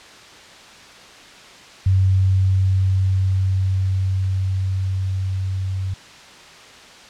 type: tone with level ramp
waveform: sine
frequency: 95 Hz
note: F#2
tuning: 46 cents sharp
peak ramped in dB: -12 to -21 dBFS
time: 1.86-5.94 s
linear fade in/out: 5 ms
effects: white hiss -42 dBFS RMS until 7.09 s + low-pass 5000 Hz 12 dB/octave